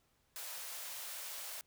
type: high-pass noise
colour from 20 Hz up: white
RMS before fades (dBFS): -45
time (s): 0.36-1.61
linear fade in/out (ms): 0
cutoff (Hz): 480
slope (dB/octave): 48
effects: pink hiss -75 dBFS RMS until 1.66 s